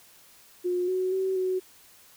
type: tone with pitch steps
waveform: sine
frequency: 358.2 / 371.1 / 379.8 / 371.9 Hz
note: F4 / F#4 / F#4 / F#4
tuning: +44 / +5 / +45 / +9 cents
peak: -24 dBFS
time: 0.64-1.6 s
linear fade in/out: 20 ms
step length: 240 ms
effects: white hiss -55 dBFS RMS until 2.16 s